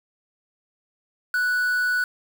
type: tone with quantisation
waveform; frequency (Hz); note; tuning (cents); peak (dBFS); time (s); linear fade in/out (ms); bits
triangle; 1480; F#6; 0; -18; 1.34-2.04; 2; 6
effects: none